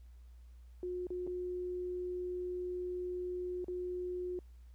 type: tone with dropouts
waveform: sine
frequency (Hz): 360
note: F#4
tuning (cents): -47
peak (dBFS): -36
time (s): 0.83-4.39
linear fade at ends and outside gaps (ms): 1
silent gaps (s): 1.069-1.104 / 1.267-1.274 / 3.644-3.682
effects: added 60 Hz sine -52 dBFS peak until 4.74 s + pink hiss -75 dBFS RMS until 4.74 s